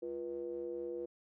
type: ring-modulated tone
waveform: triangle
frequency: 69.3 Hz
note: C#2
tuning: in tune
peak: -33 dBFS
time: 0.02-1.06 s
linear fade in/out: 10 ms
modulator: 418 Hz
effects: none